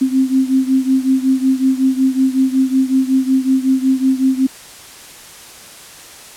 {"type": "beating tone pair", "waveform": "sine", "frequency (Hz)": [261.6, 267], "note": ["C4", "C4"], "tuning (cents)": [0, 35], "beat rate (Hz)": 5.4, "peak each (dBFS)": [-13, -16], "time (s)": [0.01, 4.47], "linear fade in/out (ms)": 10, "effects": ["white hiss -37 dBFS RMS until 6.36 s", "low-pass 11000 Hz 12 dB/octave"]}